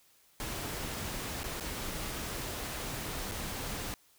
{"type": "noise with dropouts", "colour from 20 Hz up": "pink", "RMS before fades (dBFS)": -38, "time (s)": [0.4, 3.94], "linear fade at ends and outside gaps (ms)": 0, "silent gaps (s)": [[1.433, 1.441], [1.599, 1.607], [3.313, 3.319]], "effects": ["white hiss -65 dBFS RMS until 4.18 s"]}